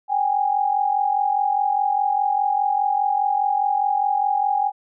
sine tone pair together, 778 / 822.9 Hz, G5 / G#5, -13 / -16 cents, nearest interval minor second, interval 97 cents, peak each -22 / -19 dBFS, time 0.08-4.72 s, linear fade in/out 50 ms, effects none

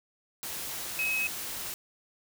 sine tone in noise, 2557 Hz, D#7, 47 cents sharp, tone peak -27 dBFS, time 0.99-1.27 s, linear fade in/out 0 ms, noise white, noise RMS -37 dBFS, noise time 0.43-1.74 s, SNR +7 dB, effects none

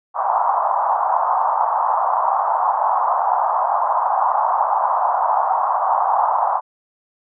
pink band-pass noise, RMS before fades -18 dBFS, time 0.14-6.61 s, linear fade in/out 50 ms, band 730 to 1100 Hz, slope 48 dB/octave, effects none

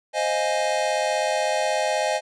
square chord, F minor seventh, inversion second, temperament equal, 523.3 / 622.3 / 698.5 / 830.6 Hz, C5 / Eb5 / F5 / Ab5, 0 / 0 / 0 / 0 cents, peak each -29 / -25 / -31 / -27 dBFS, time 0.13-2.21 s, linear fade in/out 50 ms, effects resampled to 22050 Hz

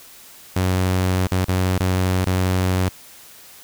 sawtooth tone with dropouts, 92.5 Hz, F#2, in tune, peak -13 dBFS, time 0.56-2.89 s, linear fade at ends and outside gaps 5 ms, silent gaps 1.271-1.316 / 1.448-1.483 / 1.781-1.801 / 2.246-2.264 s, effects white hiss -44 dBFS RMS until 3.63 s

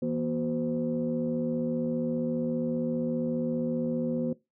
sine tone cluster, 164 / 239 / 370.5 / 514 Hz, E3 / A#3 / F#4 / C5, -9 / +43 / +2 / -31 cents, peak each -35 / -28 / -36 / -33 dBFS, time 0.02-4.33 s, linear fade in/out 5 ms, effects noise-tail reverb RT60 0.2 s tail -18 dB re dry + tanh soft clip ceiling -18 dBFS

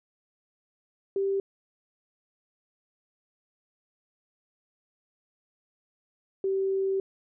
sine tone pair in turn, 392 / 386.4 Hz, G4 / G4, 0 / -25 cents, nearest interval unison, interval 25 cents, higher first, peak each -24 dBFS, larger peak neither, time 1.16-1.4 / 6.44-7 s, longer second, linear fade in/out 2 ms, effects none

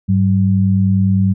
sine tone pair together, 100.37 / 190.4 Hz, G2 / F#3, +41 / +50 cents, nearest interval major seventh, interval 1109 cents, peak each -13 dBFS, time 0.08-1.34 s, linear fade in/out 20 ms, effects none

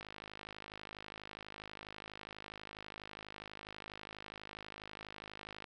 click train, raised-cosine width 0.3 ms, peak -30 dBFS, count 295, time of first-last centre 0.01-5.642 s, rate 52.2 Hz, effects none

